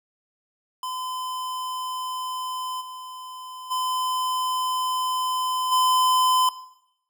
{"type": "tone with level steps", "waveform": "square", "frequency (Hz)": 1020, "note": "C6", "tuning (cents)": -44, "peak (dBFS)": [-29, -37, -24, -18], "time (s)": [0.83, 6.49], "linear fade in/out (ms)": 2, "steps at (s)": [2.8, 3.7, 5.71], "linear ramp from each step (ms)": 20, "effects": ["noise-tail reverb RT60 0.8 s tail -17 dB re dry"]}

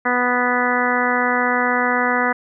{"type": "harmonic tone", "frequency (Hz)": 246.9, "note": "B3", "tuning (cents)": 0, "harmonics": [1, 2, 3, 4, 5, 6, 7, 8], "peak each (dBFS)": [-24, -24, -24, -24, -24, -24, -24, -24], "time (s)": [0.05, 2.33], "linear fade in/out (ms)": 10, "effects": []}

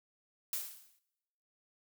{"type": "noise with exponential decay", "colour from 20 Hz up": "blue", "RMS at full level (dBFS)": -34, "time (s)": [0.53, 0.99], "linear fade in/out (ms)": 1, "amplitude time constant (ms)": 98, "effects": ["noise-tail reverb RT60 1.0 s tail -23 dB re dry"]}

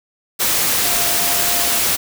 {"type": "tone in noise", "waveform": "sine", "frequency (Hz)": 698.5, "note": "F5", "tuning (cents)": 0, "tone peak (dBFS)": -28, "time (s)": [0.83, 1.8], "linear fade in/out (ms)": 20, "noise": "white", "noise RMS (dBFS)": -17, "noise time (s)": [0.39, 1.97], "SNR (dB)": -14, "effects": []}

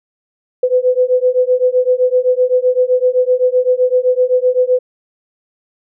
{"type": "beating tone pair", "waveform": "sine", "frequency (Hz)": [500, 507.8], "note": ["B4", "B4"], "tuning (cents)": [21, 48], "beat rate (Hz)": 7.8, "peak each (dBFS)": -13, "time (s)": [0.63, 4.79], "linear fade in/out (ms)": 5, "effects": []}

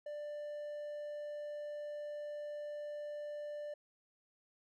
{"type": "tone", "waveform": "triangle", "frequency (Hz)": 591, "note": "D5", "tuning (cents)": 11, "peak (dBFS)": -39, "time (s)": [0.06, 3.74], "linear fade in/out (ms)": 5, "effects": []}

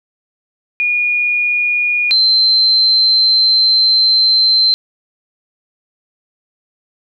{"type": "tone pair in turn", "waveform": "sine", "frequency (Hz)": [2441, 4105], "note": ["D#7", "C8"], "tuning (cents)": [-34, -34], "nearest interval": "major sixth", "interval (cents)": 900, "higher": "second", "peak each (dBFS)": [-12, -8], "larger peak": "second", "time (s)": [[0.8, 2.11], [2.11, 4.74]], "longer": "second", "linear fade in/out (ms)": 0, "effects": []}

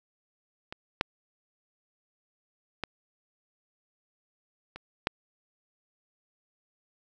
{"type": "clicks", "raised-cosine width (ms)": 0.3, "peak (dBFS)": [-22, -8, -15, -25, -9], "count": 5, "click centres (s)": [0.725, 1.011, 2.837, 4.76, 5.071], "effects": []}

